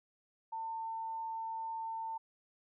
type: tone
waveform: sine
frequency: 899 Hz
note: A5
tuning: 37 cents sharp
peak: -37 dBFS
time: 0.52-2.18 s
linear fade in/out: 10 ms
effects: none